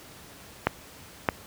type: clicks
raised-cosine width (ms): 0.5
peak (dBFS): -5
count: 2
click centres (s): 0.67 / 1.288
effects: pink hiss -48 dBFS RMS until 1.46 s + high-pass 60 Hz 12 dB/octave